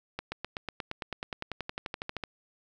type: accelerating click train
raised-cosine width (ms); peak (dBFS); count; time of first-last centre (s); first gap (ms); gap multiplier
0.3; -18; 22; 0.19-2.238; 130; 0.97
effects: none